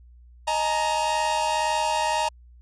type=chord; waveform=45% pulse; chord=D# suspended fourth; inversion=none; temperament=equal with one note detuned; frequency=622.3 / 850.5 / 932.3 Hz; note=D#5 / G#5 / A#5; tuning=0 / +41 / 0 cents; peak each=-29 / -28 / -24 dBFS; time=0.47-2.29 s; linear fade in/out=10 ms; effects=added 60 Hz sine -47 dBFS peak until 2.61 s + resampled to 22050 Hz